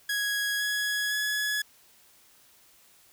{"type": "tone with pitch steps", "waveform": "sawtooth", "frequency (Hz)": [1661.2, 1676.6, 1692.2], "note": ["G#6", "G#6", "G#6"], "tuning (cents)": [0, 16, 32], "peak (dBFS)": -23, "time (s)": [0.09, 1.62], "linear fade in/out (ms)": 5, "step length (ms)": 510, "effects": ["white hiss -59 dBFS RMS until 3.12 s"]}